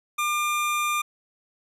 25% pulse tone, 1200 Hz, D6, 37 cents sharp, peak -19 dBFS, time 0.18-1.02 s, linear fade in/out 10 ms, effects resampled to 32000 Hz

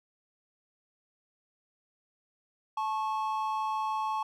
triangle tone pair together, 869.9 / 1096 Hz, A5 / C#6, -20 / -20 cents, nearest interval major third, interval 400 cents, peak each -29 / -31 dBFS, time 2.77-4.23 s, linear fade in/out 5 ms, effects none

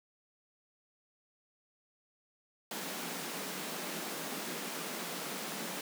pink high-pass noise, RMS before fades -40 dBFS, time 2.71-5.81 s, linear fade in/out 2 ms, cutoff 160 Hz, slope 96 dB/octave, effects none

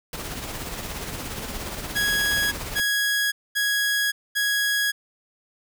pink noise with tremolo, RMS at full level -31 dBFS, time 0.13-2.8 s, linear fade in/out 2 ms, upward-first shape sine, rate 17 Hz, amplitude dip 40%
sawtooth tone bursts, 1661.2 Hz, G#6, in tune, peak -17 dBFS, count 4, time 1.95-4.92 s, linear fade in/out 20 ms, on 570 ms, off 230 ms
effects none

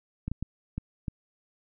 clicks, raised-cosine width 5 ms, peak -19 dBFS, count 5, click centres 0.28 / 0.316 / 0.426 / 0.78 / 1.082 s, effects none

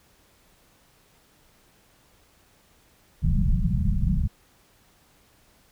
pink low-pass noise, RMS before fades -22 dBFS, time 3.22-4.28 s, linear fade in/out 20 ms, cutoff 210 Hz, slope 96 dB/octave, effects pink hiss -60 dBFS RMS until 5.71 s

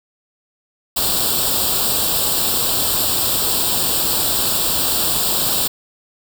white noise with comb filter, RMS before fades -18 dBFS, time 0.96-5.68 s, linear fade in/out 10 ms, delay 0.24 ms, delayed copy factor +0.8, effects none

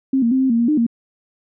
sine tone with pitch steps, 266.9 / 232.2 / 262.1 / 263.8 / 231.3 / 235.5 / 303.3 / 232.7 Hz, C4 / A#3 / C4 / C4 / A#3 / A#3 / D#4 / A#3, +35 / -7 / +3 / +14 / -13 / +18 / -44 / -3 cents, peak -13 dBFS, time 0.13-0.866 s, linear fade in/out 5 ms, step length 92 ms, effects none

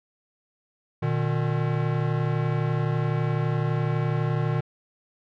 square tone pair together, 120 / 151.91 Hz, B2 / D#3, -49 / -41 cents, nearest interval major third, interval 408 cents, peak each -26 dBFS, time 1.02-4.61 s, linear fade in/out 10 ms, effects low-pass 2000 Hz 12 dB/octave

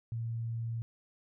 sine tone, 115.1 Hz, A#2, 22 cents flat, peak -33 dBFS, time 0.12-0.82 s, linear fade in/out 0 ms, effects none

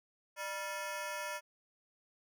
20% pulse ring-modulated tone, 784 Hz, G5, in tune, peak -30 dBFS, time 0.36-1.41 s, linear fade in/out 50 ms, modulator 184 Hz, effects none

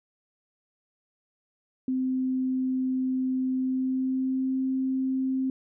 sine tone with pitch glide, 258.9 to 262.7 Hz, C4 to C4, -18 to +7 cents, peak -24 dBFS, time 1.88-5.5 s, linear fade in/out 2 ms, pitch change +25 cents, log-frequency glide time 3.55-4.6 s, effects none

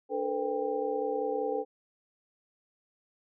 sine tone cluster, 292.2 / 439.5 / 469.5 / 505 / 793 Hz, D4 / A4 / A#4 / B4 / G5, -9 / -2 / +12 / +39 / +20 cents, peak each -39 / -32 / -40 / -33 / -36 dBFS, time 0.09-1.65 s, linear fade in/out 50 ms, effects none

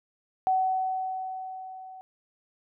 sine tone with level ramp, 753 Hz, F#5, 30 cents sharp, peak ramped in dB -20 to -42 dBFS, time 0.47-2.01 s, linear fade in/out 0 ms, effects none

